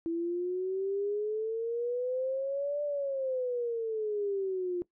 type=exponential two-way sweep; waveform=sine; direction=up then down; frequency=329.6 to 589 to 349.2 Hz; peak=-29 dBFS; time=0.06-4.82 s; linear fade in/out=0 ms; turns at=2.83 s; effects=noise-tail reverb RT60 0.1 s tail -19 dB re dry